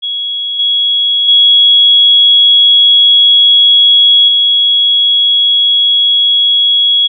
sine tone with level steps, 3335 Hz, G#7, 7 cents sharp, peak -14 / -8 / -3 / -6 dBFS, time 0.02-7.08 s, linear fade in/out 20 ms, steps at 0.59 / 1.28 / 4.28 s, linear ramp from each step 5 ms, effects none

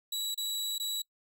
sawtooth tone with dropouts, 3908 Hz, B7, 19 cents flat, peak -29 dBFS, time 0.12-1.02 s, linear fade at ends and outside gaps 5 ms, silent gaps 0.345-0.376 / 0.782-0.798 s, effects noise-tail reverb RT60 0.1 s tail -23 dB re dry

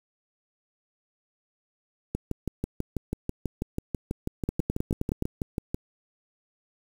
two click trains, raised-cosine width 3 ms, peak -13 / -15 dBFS, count 8 / 23, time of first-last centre 4.49-5.224 / 2.15-5.745 s, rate 9.54 / 6.12 Hz, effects 7-bit

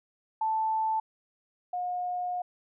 sine tone pair in turn, 880 / 718.9 Hz, A5 / F5, 0 / +50 cents, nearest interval major third, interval 350 cents, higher first, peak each -25 / -29 dBFS, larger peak first, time 0.41-1 / 1.73-2.42 s, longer second, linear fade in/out 5 ms, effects none

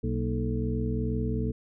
harmonic tone with a mistuned harmonic, 62.5 Hz, B1, 21 cents sharp, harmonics 1 / 2 / 3 / 4 / 5 / 7, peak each -31 / -31 / -38 / -32 / -38 / -35 dBFS, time 0.03-1.52 s, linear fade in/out 10 ms, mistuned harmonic 4, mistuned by -120 cents, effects none

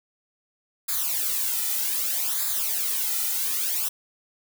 blue noise with flanger, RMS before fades -26 dBFS, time 0.88-3.89 s, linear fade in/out 10 ms, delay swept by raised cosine 0.34 to 1.84 ms, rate 0.64 Hz, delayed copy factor -0.8, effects none

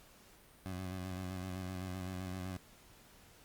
20% pulse tone with vibrato, 92.5 Hz, F#2, in tune, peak -35 dBFS, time 0.66-2.57 s, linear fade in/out 0 ms, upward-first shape square, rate 7.8 Hz, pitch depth 32 cents each way, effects pink hiss -61 dBFS RMS until 3.44 s + Opus 48 kbps

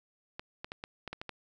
clicks, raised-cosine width 0.3 ms, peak -23 dBFS, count 8, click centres 0.395 / 0.645 / 0.719 / 0.839 / 1.077 / 1.13 / 1.215 / 1.293 s, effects none

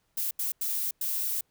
violet noise bursts at uneven times, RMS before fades -30 dBFS, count 4, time 0.17-0.31 / 0.39-0.52 / 0.61-0.91 / 1.01-1.41 s, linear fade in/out 5 ms, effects pink hiss -73 dBFS RMS until 1.5 s

